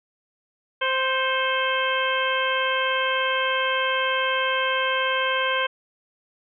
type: harmonic tone with a mistuned harmonic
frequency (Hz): 523.3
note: C5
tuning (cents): 0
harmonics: 1 / 2 / 3 / 4 / 5 / 6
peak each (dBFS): -27 / -26 / -26 / -31 / -30 / -29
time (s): 0.81-5.67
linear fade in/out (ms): 10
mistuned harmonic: 4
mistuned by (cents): +54
effects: none